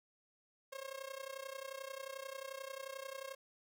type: tone with amplitude modulation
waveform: sawtooth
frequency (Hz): 539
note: C#5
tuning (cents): -49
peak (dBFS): -37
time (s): 0.72-3.35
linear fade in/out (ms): 10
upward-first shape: sine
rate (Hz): 31.3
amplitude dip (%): 85
effects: none